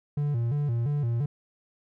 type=tone with vibrato; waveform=triangle; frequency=130.81 Hz; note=C3; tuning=in tune; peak=-22 dBFS; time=0.17-1.26 s; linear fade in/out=5 ms; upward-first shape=square; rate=2.9 Hz; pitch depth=190 cents each way; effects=none